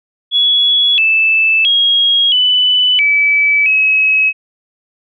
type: tone with pitch steps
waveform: sine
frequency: 3374 / 2633 / 3280 / 2992 / 2299 / 2561 Hz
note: G#7 / E7 / G#7 / F#7 / D7 / D#7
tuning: +27 / -3 / -22 / +19 / -37 / +49 cents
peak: -8 dBFS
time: 0.31-4.33 s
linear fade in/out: 50 ms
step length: 670 ms
effects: none